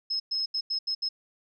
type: tone bursts at uneven times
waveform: sine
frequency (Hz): 5170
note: E8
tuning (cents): -34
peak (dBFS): -26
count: 6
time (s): 0.1-0.2 / 0.31-0.46 / 0.54-0.61 / 0.7-0.79 / 0.87-0.95 / 1.02-1.09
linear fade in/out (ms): 10
effects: none